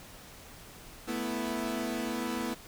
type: chord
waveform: sawtooth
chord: A suspended second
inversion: none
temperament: equal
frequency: 220 / 246.9 / 329.6 Hz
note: A3 / B3 / E4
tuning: 0 / 0 / 0 cents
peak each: -33 / -31 / -33 dBFS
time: 1.07-2.55 s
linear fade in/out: 20 ms
effects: pink hiss -50 dBFS RMS until 2.67 s

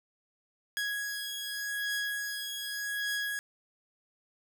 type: beating tone pair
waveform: sawtooth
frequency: 1661.2 / 1662.05 Hz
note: G#6 / G#6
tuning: 0 / +1 cents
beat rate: 0.85 Hz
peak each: -31 / -34 dBFS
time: 0.77-3.39 s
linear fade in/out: 0 ms
effects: none

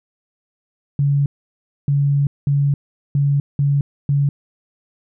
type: tone bursts at uneven times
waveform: sine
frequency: 141.6 Hz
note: C#3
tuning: 37 cents sharp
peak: -13 dBFS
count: 6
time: 0.99-1.26 / 1.88-2.27 / 2.47-2.74 / 3.15-3.4 / 3.59-3.81 / 4.09-4.29 s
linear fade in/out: 2 ms
effects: none

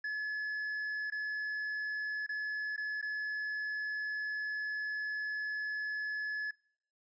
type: tone with dropouts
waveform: triangle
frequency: 1710 Hz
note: A6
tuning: 50 cents flat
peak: -32 dBFS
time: 0.04-6.51 s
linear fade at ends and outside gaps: 5 ms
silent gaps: 1.102-1.121 / 2.265-2.291 / 2.764-2.777 / 3.015-3.025 s
effects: noise-tail reverb RT60 0.6 s tail -25 dB re dry + resampled to 16000 Hz

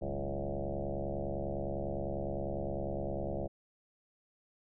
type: tone with frequency modulation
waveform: sine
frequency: 268.2 Hz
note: C4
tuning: 43 cents sharp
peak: -33 dBFS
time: 0.01-3.48 s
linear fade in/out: 20 ms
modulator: 69.9 Hz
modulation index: 5.8
effects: none

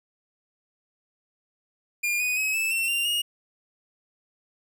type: tone with pitch steps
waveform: 45% pulse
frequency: 2413 / 2482 / 2554 / 2627 / 2702 / 2780 / 2860 Hz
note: D7 / D#7 / D#7 / E7 / E7 / F7 / F7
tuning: +46 / -5 / +45 / -7 / +42 / -9 / +41 cents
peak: -23 dBFS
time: 2.03-3.22 s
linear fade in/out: 10 ms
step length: 170 ms
effects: none

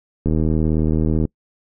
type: click train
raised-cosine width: 3 ms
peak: -7 dBFS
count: 79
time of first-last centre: 0.26-1.252 s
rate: 78.6 Hz
effects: noise-tail reverb RT60 0.1 s tail -26 dB re dry

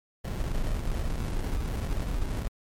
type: noise with sample-and-hold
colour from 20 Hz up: brown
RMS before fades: -29 dBFS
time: 0.24-2.48 s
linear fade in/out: 10 ms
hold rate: 1225 Hz
effects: MP3 64 kbps

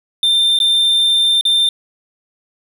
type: tone with dropouts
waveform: triangle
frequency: 3588 Hz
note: A7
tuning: 33 cents sharp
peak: -9 dBFS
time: 0.23-1.69 s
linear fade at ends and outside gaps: 2 ms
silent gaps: 0.589-0.601 / 1.411-1.452 s
effects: none

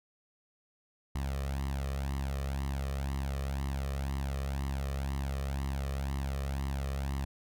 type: tone with flanger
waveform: sawtooth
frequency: 68.4 Hz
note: C#2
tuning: 23 cents flat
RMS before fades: -34 dBFS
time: 1.15-7.25 s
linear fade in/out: 5 ms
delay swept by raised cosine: 0.99 to 1.67 ms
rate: 2 Hz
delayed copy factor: +0.7
effects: none

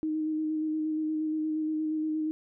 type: tone with vibrato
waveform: sine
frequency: 311.1 Hz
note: D#4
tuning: in tune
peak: -27 dBFS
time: 0.03-2.31 s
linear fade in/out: 0 ms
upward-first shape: square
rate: 8.5 Hz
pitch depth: 14 cents each way
effects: none

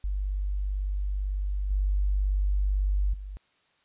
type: tone with level steps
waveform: sine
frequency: 49 Hz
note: G1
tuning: in tune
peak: -26 / -22 / -35 dBFS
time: 0.04-3.37 s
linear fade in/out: 0 ms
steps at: 1.7 / 3.13 s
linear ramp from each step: 10 ms
effects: white hiss -67 dBFS RMS until 3.84 s + resampled to 8000 Hz

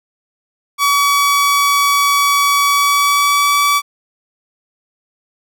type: tone with pitch glide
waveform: sawtooth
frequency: 1137 to 1148.2 Hz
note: C#6 to D6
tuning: +44 to -39 cents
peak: -7 dBFS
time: 0.78-3.82 s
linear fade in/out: 50 ms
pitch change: +17 cents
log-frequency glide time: 2.64-3.62 s
effects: none

